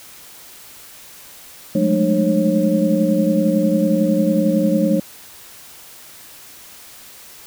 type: tone cluster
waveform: sine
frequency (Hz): 179.8 / 206.7 / 217.7 / 302.8 / 543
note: F#3 / G#3 / A3 / D#4 / C#5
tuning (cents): -49 / -8 / -18 / -47 / -36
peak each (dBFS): -20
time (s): 1.75-5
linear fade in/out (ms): 5
effects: white hiss -41 dBFS RMS until 7.46 s